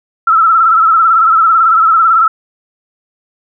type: tone with vibrato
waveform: sine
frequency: 1321 Hz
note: E6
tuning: 3 cents sharp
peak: -5 dBFS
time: 0.27-2.28 s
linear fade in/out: 5 ms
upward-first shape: sine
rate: 18 Hz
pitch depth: 67 cents each way
effects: none